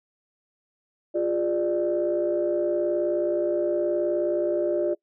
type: tone cluster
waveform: sine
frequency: 350 / 409.1 / 595 Hz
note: F4 / G#4 / D5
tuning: +4 / -26 / +22 cents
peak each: -24 / -31 / -24 dBFS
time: 1.14-4.95 s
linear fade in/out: 20 ms
effects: noise-tail reverb RT60 0.1 s tail -23 dB re dry + tanh soft clip ceiling -14 dBFS